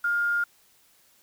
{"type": "tone with quantisation", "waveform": "sine", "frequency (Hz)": 1412, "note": "F6", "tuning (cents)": 19, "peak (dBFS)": -22, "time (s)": [0.04, 0.44], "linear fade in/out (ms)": 5, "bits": 8, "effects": ["white hiss -61 dBFS RMS until 1.22 s"]}